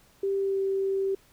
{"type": "tone with pitch glide", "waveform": "sine", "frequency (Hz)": [392.7, 388.4], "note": ["G4", "G4"], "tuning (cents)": [3, -16], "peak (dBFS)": -24, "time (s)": [0.23, 1.15], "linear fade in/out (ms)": 5, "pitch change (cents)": -19, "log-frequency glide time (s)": [0.38, 0.61], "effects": ["pink hiss -60 dBFS RMS until 1.32 s"]}